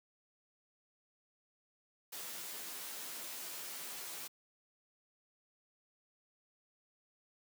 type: noise with comb filter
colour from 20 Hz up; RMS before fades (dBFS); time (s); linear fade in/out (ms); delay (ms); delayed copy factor
white; -45; 2.12-4.28; 10; 12; +1
effects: high-pass 200 Hz 12 dB/octave